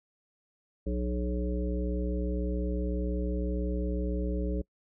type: harmonic tone with a mistuned harmonic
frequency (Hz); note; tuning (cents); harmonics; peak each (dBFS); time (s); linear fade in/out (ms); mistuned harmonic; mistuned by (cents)
60.9; B1; -24; 1 / 3 / 5 / 7 / 9; -30 / -35 / -37 / -38 / -40; 0.86-4.62; 10; 7; -24
effects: noise-tail reverb RT60 0.1 s tail -25 dB re dry